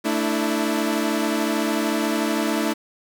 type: tone cluster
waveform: sawtooth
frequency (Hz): 222.2 / 294.2 / 327.7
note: A3 / D4 / E4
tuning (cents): +17 / +3 / -10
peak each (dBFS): -21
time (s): 0.04-2.74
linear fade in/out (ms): 20
effects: 8-bit